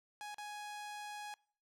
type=tone with dropouts; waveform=sawtooth; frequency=833 Hz; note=G#5; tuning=5 cents sharp; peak=-40 dBFS; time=0.21-1.34 s; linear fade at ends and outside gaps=0 ms; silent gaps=0.344-0.383 s; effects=noise-tail reverb RT60 0.5 s tail -24 dB re dry + low-pass 11000 Hz 12 dB/octave